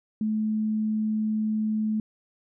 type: tone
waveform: sine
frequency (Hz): 216.1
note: A3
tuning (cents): -31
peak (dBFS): -23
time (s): 0.21-2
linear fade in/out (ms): 2
effects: none